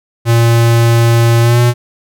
square tone with pitch glide, 116.54 to 120.86 Hz, A#2 to B2, 0 to -37 cents, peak -7 dBFS, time 0.25-1.74 s, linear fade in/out 50 ms, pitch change +63 cents, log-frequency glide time 1.41-1.61 s, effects none

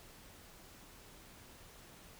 silence, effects pink hiss -57 dBFS RMS until 2.19 s

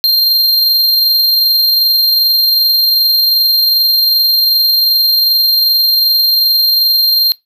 square tone with amplitude modulation, 4186 Hz, C8, in tune, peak -7 dBFS, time 0.04-7.32 s, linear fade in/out 0 ms, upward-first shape sine, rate 22.6 Hz, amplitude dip 25%, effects noise-tail reverb RT60 0.2 s tail -22 dB re dry

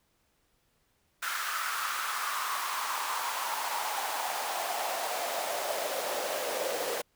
pink noise with high-pass filter sweep, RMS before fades -33 dBFS, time 1.22-7.02 s, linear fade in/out 10 ms, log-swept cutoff 1400 to 490 Hz, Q 4, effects pink hiss -72 dBFS RMS until 7.15 s

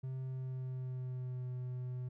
triangle tone with pitch glide, 130.81 to 125.77 Hz, C3 to B2, 0 to +32 cents, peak -36 dBFS, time 0.03-2.09 s, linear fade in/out 10 ms, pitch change -68 cents, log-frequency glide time 0.2-1.5 s, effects none

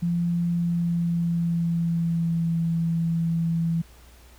sine tone with pitch glide, 171.8 to 166.04 Hz, F3 to E3, -28 to +13 cents, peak -21 dBFS, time 0.02-3.82 s, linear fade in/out 10 ms, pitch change -59 cents, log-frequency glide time 0.5-2.59 s, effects added 60 Hz sine -49 dBFS peak until 4.38 s + pink hiss -54 dBFS RMS until 4.38 s

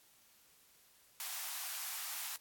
white high-pass noise, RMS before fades -42 dBFS, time 1.2-2.36 s, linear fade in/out 0 ms, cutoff 700 Hz, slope 48 dB/octave, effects white hiss -66 dBFS RMS until 2.4 s + AAC 64 kbps

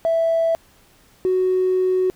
triangle tone pair in turn, 659.3 / 370.7 Hz, E5 / F#4, 0 / +3 cents, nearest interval minor seventh, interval 997 cents, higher first, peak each -12 dBFS, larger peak neither, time 0.05-0.55 / 1.25-2.1 s, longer second, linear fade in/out 0 ms, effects tanh soft clip ceiling -13 dBFS + pink hiss -54 dBFS RMS until 2.15 s

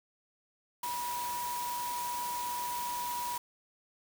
sine tone in noise, 970 Hz, B5, 31 cents flat, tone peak -34 dBFS, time 0.83-3.38 s, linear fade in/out 5 ms, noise white, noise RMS -41 dBFS, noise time 0.83-3.38 s, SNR +4 dB, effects none

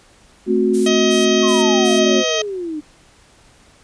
sine chord, F# diminished, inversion first, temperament equal with one note detuned, 220 / 261.6 / 366 Hz, A3 / C4 / F#4, 0 / 0 / -19 cents, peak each -18 / -20 / -15 dBFS, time 0.46-2.24 s, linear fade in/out 50 ms
violet noise bursts, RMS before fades -25 dBFS, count 4, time 0.73-2 s, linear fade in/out 20 ms, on 160 ms, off 210 ms
harmonic tone, 633 Hz, D#5, 30 cents sharp, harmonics 1 / 2 / 3 / 4 / 5 / 6 / 7 / 8 / 9 / 10, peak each -21 / -29 / -28 / -27 / -22 / -29 / -35 / -32 / -32 / -27 dBFS, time 0.86-2.42 s, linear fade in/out 5 ms
sine exponential sweep, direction down, 1117 to 293.7 Hz, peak -22 dBFS, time 1.42-2.81 s, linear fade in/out 20 ms
effects pink hiss -50 dBFS RMS until 3.83 s + resampled to 22050 Hz

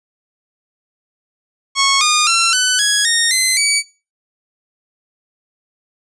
10% pulse tone with pitch steps, 1100 / 1220.5 / 1354.3 / 1502.6 / 1667.3 / 1850 / 2053 / 2278 Hz, C#6 / D#6 / E6 / F#6 / G#6 / A#6 / C7 / C#7, -14 / -34 / +46 / +26 / +6 / -14 / -33 / +47 cents, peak -3 dBFS, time 1.75-3.83 s, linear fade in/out 50 ms, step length 260 ms, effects noise-tail reverb RT60 0.3 s tail -18 dB re dry + resampled to 22050 Hz

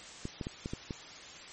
clicks, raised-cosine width 3 ms, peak -23 dBFS, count 6, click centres 0.254 / 0.412 / 0.469 / 0.659 / 0.735 / 0.908 s, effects white hiss -48 dBFS RMS until 1.52 s + MP3 32 kbps

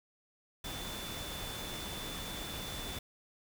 sine tone in noise, 3500 Hz, A7, 10 cents flat, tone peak -45 dBFS, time 0.64-2.99 s, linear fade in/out 5 ms, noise pink, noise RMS -42 dBFS, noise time 0.64-2.99 s, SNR -6 dB, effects none

